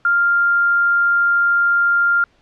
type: tone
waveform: sine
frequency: 1396.9 Hz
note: F6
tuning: in tune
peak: -12 dBFS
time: 0.05-2.24 s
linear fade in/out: 2 ms
effects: pink hiss -57 dBFS RMS until 2.41 s + low-pass 4000 Hz 12 dB/octave